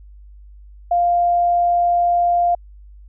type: tone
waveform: sine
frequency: 698.5 Hz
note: F5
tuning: in tune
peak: -13 dBFS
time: 0.91-2.55 s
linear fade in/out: 5 ms
effects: added 50 Hz sine -39 dBFS peak until 3.08 s